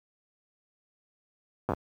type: slowing click train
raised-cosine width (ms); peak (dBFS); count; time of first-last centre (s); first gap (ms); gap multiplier
1; -14; 5; 1.69-1.735; 8; 1.23
effects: high-pass 60 Hz 12 dB/octave + 9-bit